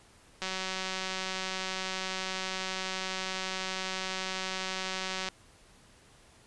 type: click train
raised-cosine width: 0.2 ms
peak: -17 dBFS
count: 916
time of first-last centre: 0.42-5.287 s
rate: 188 Hz
effects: pink hiss -59 dBFS RMS until 6.46 s + resampled to 24000 Hz